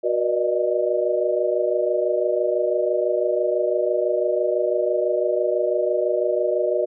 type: tone cluster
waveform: sine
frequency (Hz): 368.5 / 481.9 / 594 / 620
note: F#4 / B4 / D5 / D#5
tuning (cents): -7 / -43 / +20 / -6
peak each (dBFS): -24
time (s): 0.03-6.86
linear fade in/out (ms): 20
effects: none